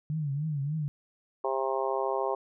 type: tone with vibrato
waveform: sine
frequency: 147.5 Hz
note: D3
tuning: 8 cents sharp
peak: -28 dBFS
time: 0.1-0.88 s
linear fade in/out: 0 ms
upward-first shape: triangle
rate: 3.4 Hz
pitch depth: 150 cents each way
type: harmonic tone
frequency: 133.4 Hz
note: C3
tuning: 34 cents sharp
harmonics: 3 / 4 / 5 / 6 / 7 / 8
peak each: -32 / -33 / -34 / -35 / -35 / -36 dBFS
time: 1.44-2.35 s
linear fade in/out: 5 ms
effects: none